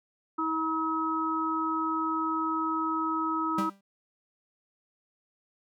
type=harmonic tone; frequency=320 Hz; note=D#4; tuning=49 cents sharp; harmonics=1 / 3 / 4; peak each=-31 / -34 / -29 dBFS; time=0.38-3.7 s; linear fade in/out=10 ms
type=tone with exponential decay; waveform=45% pulse; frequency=197.2 Hz; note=G3; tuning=11 cents sharp; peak=-26 dBFS; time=3.58-3.81 s; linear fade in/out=5 ms; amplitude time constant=49 ms
effects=none